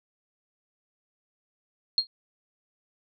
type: tone with exponential decay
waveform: sine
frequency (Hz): 4240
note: C8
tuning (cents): +22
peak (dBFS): -15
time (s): 1.98-2.07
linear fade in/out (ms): 1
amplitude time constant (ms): 19
effects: none